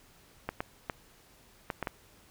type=clicks; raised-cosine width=0.5 ms; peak=-17 dBFS; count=6; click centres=0.49 / 0.605 / 0.898 / 1.702 / 1.827 / 1.872 s; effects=pink hiss -60 dBFS RMS until 2.3 s